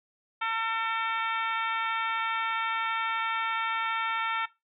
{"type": "harmonic tone with a mistuned harmonic", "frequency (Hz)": 451.5, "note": "A4", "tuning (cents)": 45, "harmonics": [2, 3, 4, 5, 6, 7, 8], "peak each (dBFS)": [-32, -30, -37, -36, -40, -42, -44], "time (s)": [0.41, 4.46], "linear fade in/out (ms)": 10, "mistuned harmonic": 6, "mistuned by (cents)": -33, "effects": ["noise-tail reverb RT60 0.2 s tail -18 dB re dry"]}